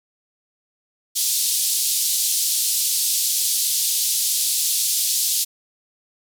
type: band-pass noise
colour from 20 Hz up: white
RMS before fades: -21 dBFS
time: 1.15-5.45 s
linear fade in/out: 20 ms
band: 3700 to 13000 Hz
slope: 24 dB/octave
effects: none